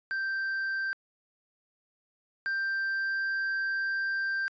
triangle tone pair in turn, 1567 / 1574.9 Hz, G6 / G6, -1 / +8 cents, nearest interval unison, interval 9 cents, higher second, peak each -27 / -26 dBFS, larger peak second, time 0.11-0.93 / 2.46-4.48 s, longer second, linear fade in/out 0 ms, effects resampled to 16000 Hz

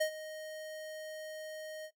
square tone with ADSR envelope, 622.3 Hz, D#5, in tune, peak -28 dBFS, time 0-1.91 s, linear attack 12 ms, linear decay 89 ms, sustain -15 dB, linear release 63 ms, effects noise-tail reverb RT60 0.1 s tail -17 dB re dry + AAC 64 kbps

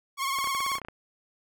sawtooth tone with vibrato, 1092 Hz, C#6, 26 cents flat, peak -23 dBFS, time 0.17-0.8 s, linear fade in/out 50 ms, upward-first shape sine, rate 19 Hz, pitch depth 56 cents each way
clicks, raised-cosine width 0.5 ms, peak -24 dBFS, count 12, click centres 0.387 / 0.443 / 0.473 / 0.549 / 0.605 / 0.664 / 0.717 / 0.754 / 0.784 / 0.817 / 0.849 / 0.885 s
effects none

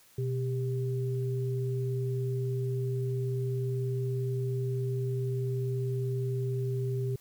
sine tone pair together, 125.2 / 396.1 Hz, B2 / G4, +24 / +18 cents, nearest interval octave + minor sixth, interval 1994 cents, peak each -29 / -35 dBFS, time 0.18-7.16 s, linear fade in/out 5 ms, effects white hiss -60 dBFS RMS until 7.2 s

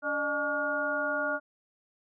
harmonic tone with a mistuned harmonic, 286 Hz, D4, 46 cents flat, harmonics 1 / 2 / 3 / 4 / 5, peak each -38 / -32 / -40 / -38 / -30 dBFS, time 0.02-1.4 s, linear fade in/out 50 ms, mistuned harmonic 2, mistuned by +93 cents, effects none

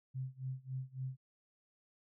sine tone with tremolo, 130.81 Hz, C3, in tune, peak -36 dBFS, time 0.14-1.17 s, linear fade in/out 20 ms, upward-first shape sine, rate 3.6 Hz, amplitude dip 95%, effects none

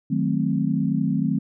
sine chord, D# diminished seventh, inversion none, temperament equal with one note detuned, 155.56 / 185 / 217.9 / 261.6 Hz, D#3 / F#3 / A3 / C4, 0 / 0 / -17 / 0 cents, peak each -25 dBFS, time 0.1-1.39 s, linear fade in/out 10 ms, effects none

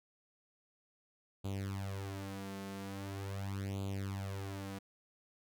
sawtooth tone with flanger, 98 Hz, G2, in tune, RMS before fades -41 dBFS, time 1.44-4.79 s, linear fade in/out 10 ms, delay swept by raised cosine 0.27 to 4.57 ms, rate 0.42 Hz, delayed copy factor +0.85, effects none

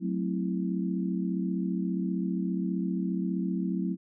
sine chord, F# half-diminished seventh, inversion none, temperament equal, 185 / 220 / 261.6 / 329.6 Hz, F#3 / A3 / C4 / E4, 0 / 0 / 0 / 0 cents, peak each -29 / -35 / -35 / -35 dBFS, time 0-3.97 s, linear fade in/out 50 ms, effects none

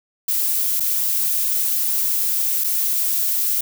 violet noise with dropouts, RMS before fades -20 dBFS, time 0.28-3.61 s, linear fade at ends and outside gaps 5 ms, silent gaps 0.799-0.804 / 2.639-2.642 s, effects none

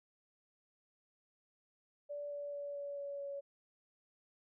sine tone with pitch steps, 580 / 576.3 / 572.7 / 569 / 565.4 / 561.9 Hz, D5 / D5 / D5 / C#5 / C#5 / C#5, -22 / -33 / -44 / +45 / +34 / +23 cents, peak -40 dBFS, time 2.09-3.41 s, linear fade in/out 20 ms, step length 220 ms, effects none

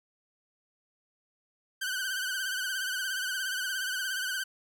sawtooth tone with vibrato, 1526 Hz, G6, 47 cents flat, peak -27 dBFS, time 1.81-4.44 s, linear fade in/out 10 ms, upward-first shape sine, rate 17 Hz, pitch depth 69 cents each way, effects none

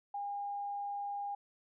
sine tone, 810 Hz, G#5, 43 cents flat, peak -36 dBFS, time 0.14-1.35 s, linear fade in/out 5 ms, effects none

